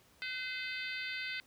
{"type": "harmonic tone with a mistuned harmonic", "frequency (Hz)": 514, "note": "C5", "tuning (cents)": -31, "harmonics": [3, 4, 5, 6, 7, 8, 9], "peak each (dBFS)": [-43, -41, -44, -49, -48, -50, -48], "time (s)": [0.22, 1.4], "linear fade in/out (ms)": 0, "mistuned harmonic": 3, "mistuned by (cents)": -25, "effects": ["pink hiss -65 dBFS RMS until 1.46 s", "high-pass 60 Hz 12 dB/octave"]}